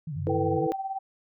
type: tone with vibrato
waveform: sine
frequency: 147.5 Hz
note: D3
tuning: 8 cents sharp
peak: -31 dBFS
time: 0.07-0.67 s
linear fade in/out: 5 ms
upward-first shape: sine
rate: 11 Hz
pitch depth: 160 cents each way
type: tone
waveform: sine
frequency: 95.5 Hz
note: G2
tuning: 45 cents flat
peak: -31 dBFS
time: 0.14-0.6 s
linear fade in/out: 50 ms
type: chord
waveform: sine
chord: E suspended fourth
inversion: none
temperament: equal with one note detuned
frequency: 329.6 / 443.1 / 493.9 Hz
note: E4 / A4 / B4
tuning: 0 / +12 / 0 cents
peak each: -29 dBFS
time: 0.27-0.72 s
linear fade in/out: 0 ms
type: tone with tremolo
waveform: sine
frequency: 775 Hz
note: G5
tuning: 20 cents flat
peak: -27 dBFS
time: 0.29-0.99 s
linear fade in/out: 10 ms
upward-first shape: sine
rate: 18 Hz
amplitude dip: 65%
effects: none